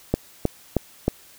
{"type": "click train", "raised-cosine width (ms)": 2, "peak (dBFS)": -5, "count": 4, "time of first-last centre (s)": [0.14, 1.08], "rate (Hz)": 3.19, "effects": ["white hiss -50 dBFS RMS until 1.38 s"]}